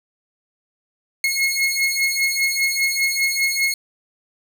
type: beating tone pair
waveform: sawtooth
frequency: 2165 / 2170 Hz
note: C#7 / C#7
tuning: -41 / -37 cents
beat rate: 5 Hz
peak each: -18 / -17 dBFS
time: 1.24-3.74 s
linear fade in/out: 2 ms
effects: none